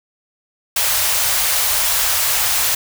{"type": "band-stop noise", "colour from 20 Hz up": "white", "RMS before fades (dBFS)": -17, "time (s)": [0.76, 2.75], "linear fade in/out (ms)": 5, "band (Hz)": [110, 540], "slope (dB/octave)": 24, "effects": []}